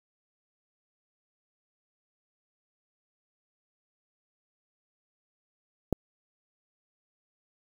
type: click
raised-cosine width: 2 ms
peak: -11 dBFS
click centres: 5.927 s
effects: 7-bit